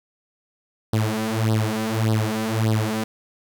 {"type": "tone with flanger", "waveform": "sawtooth", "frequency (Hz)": 110, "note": "A2", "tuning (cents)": 0, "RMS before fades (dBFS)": -22, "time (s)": [0.93, 3.04], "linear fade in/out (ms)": 5, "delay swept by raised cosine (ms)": [0.21, 5.21], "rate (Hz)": 1.7, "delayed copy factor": 0.9, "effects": ["9-bit"]}